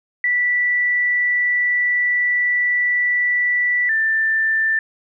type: tone pair in turn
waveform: sine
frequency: 1964 / 1776.6 Hz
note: B6 / A6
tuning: -10 / +16 cents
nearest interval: major second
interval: 174 cents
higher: first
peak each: -15 dBFS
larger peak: neither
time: 0.24-3.89 / 3.89-4.79 s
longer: first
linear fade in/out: 2 ms
effects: none